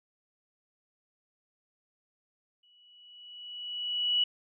sine tone with exponential growth, 2939 Hz, F#7, 12 cents flat, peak -22 dBFS, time 2.63-4.24 s, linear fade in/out 5 ms, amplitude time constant 350 ms, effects none

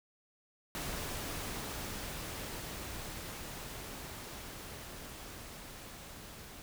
pink noise with level ramp, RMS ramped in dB -39 to -50 dBFS, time 0.75-6.62 s, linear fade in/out 0 ms, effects none

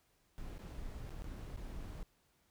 brown noise with dropouts, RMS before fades -45 dBFS, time 0.38-2.03 s, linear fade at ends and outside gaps 0 ms, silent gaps 0.581-0.591 / 1.093-1.106 / 1.221-1.243 / 1.563-1.574 s, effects pink hiss -74 dBFS RMS until 2.5 s

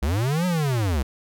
square linear two-way sweep, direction up then down, 61.74 to 185 to 61.74 Hz, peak -21 dBFS, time 0.02-1.03 s, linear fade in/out 10 ms, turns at 0.46 s, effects none

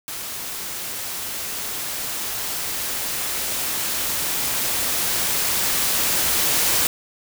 white noise with level ramp, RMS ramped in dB -31 to -19 dBFS, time 0.08-6.87 s, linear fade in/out 0 ms, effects none

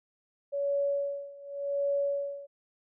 sine tone with tremolo, 564 Hz, C#5, 30 cents sharp, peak -25 dBFS, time 0.52-2.47 s, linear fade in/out 20 ms, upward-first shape sine, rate 0.88 Hz, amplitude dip 90%, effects none

